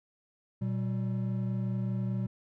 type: tone pair together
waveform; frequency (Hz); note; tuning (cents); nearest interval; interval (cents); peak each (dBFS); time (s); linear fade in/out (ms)
triangle; 120 / 191.7; B2 / G3; -49 / -38; minor sixth; 811; -29 / -31; 0.61-2.27; 10
effects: none